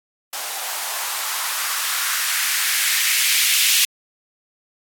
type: noise with band-pass filter sweep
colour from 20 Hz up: violet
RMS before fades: -21 dBFS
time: 0.33-3.85 s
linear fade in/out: 2 ms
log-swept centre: 690 to 2700 Hz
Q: 1.9
effects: AAC 64 kbps